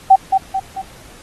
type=tone with echo; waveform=sine; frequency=770 Hz; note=G5; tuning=31 cents flat; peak=-3 dBFS; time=0.1-0.16 s; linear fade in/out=10 ms; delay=220 ms; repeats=3; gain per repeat=-6 dB; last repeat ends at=0.82 s; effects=pink hiss -42 dBFS RMS until 1.22 s + AAC 32 kbps